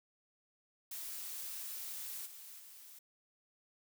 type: noise with level steps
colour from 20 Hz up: blue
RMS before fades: -44 / -52 / -55 dBFS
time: 0.91-2.99 s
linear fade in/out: 5 ms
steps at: 2.25 / 2.58 s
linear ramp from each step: 20 ms
effects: none